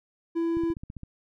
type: tone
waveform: triangle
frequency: 333.4 Hz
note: E4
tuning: 20 cents sharp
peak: -22 dBFS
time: 0.35-0.74 s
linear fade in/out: 20 ms
type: click train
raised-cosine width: 5 ms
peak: -27 dBFS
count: 8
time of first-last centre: 0.57-1.034 s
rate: 15.1 Hz
effects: none